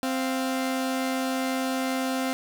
sawtooth tone pair together, 261.6 / 696.8 Hz, C4 / F5, 0 / -4 cents, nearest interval octave + perfect fourth, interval 1696 cents, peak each -22 / -29 dBFS, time 0.03-2.33 s, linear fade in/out 0 ms, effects none

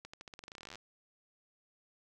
accelerating click train, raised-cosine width 0.2 ms, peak -30 dBFS, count 22, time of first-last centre 0.05-0.756 s, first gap 85 ms, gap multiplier 0.89, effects none

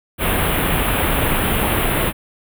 pink band-stop noise, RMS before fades -18 dBFS, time 0.18-2.13 s, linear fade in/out 50 ms, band 3400 to 9600 Hz, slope 48 dB/octave, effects none

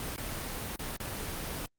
pink noise with dropouts, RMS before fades -37 dBFS, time 0-1.66 s, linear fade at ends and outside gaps 1 ms, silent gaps 0.162-0.179 / 0.76-0.793 / 0.965-1.002 s, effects Opus 32 kbps

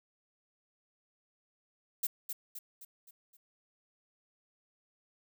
violet noise with echo, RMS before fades -32 dBFS, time 2.03-2.07 s, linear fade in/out 5 ms, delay 260 ms, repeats 5, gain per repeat -6 dB, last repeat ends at 3.37 s, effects none

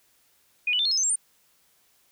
sine tone with pitch steps, 2463 / 2963 / 3565 / 4288 / 5159 / 6206 / 7466 / 8982 Hz, D#7 / F#7 / A7 / C8 / E8 / G8 / A#8 / C#9, -18 / +2 / +22 / +42 / -38 / -18 / +2 / +22 cents, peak -21 dBFS, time 0.67-1.158 s, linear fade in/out 5 ms, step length 61 ms, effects white hiss -64 dBFS RMS until 2.11 s

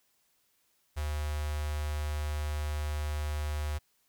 square tone with notch filter, 75 Hz, D2, 37 cents sharp, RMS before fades -33 dBFS, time 0.96-3.79 s, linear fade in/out 20 ms, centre 260 Hz, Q 0.51, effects white hiss -72 dBFS RMS until 4.08 s

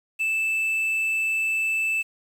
triangle tone with quantisation, 2637 Hz, E7, in tune, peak -20 dBFS, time 0.19-2.03 s, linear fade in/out 20 ms, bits 8, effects none

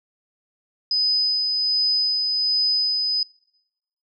sine tone with tremolo, 5010 Hz, D#8, 11 cents sharp, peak -17 dBFS, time 0.91-3.23 s, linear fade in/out 2 ms, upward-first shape sine, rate 1.3 Hz, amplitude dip 30%, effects noise-tail reverb RT60 0.9 s tail -24 dB re dry

